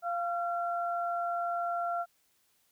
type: tone pair together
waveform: sine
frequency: 695 / 1366.9 Hz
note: F5 / F6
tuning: -9 / -38 cents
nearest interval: octave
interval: 1171 cents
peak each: -31 / -35 dBFS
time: 0.02-2.06 s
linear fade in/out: 50 ms
effects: white hiss -71 dBFS RMS until 2.71 s